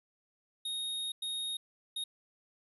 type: tone bursts at uneven times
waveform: square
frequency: 3729 Hz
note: A#7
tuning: in tune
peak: -35 dBFS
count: 3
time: 0.65-1.12 / 1.22-1.57 / 1.96-2.04 s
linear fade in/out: 5 ms
effects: resampled to 32000 Hz + 12-bit